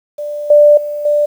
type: tone with level steps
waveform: sine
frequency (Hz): 590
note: D5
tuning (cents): +8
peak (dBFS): -19 / -3 / -18 / -9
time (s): 0.18-1.26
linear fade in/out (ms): 10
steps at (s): 0.5 / 0.77 / 1.05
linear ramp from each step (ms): 5
effects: 7-bit